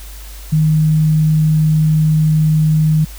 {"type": "tone", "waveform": "sine", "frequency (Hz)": 155.56, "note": "D#3", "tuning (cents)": 0, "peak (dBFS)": -9, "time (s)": [0.52, 3.05], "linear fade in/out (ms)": 10, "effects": ["added 50 Hz sine -30 dBFS peak until 3.18 s", "white hiss -38 dBFS RMS until 3.18 s"]}